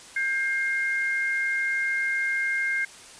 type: tone pair together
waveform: sine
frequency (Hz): 1593 / 2126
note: G6 / C7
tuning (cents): +27 / +27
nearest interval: perfect fourth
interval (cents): 500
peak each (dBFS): -26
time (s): 0.16-2.85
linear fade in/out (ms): 5
effects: white hiss -46 dBFS RMS until 3.19 s + resampled to 22050 Hz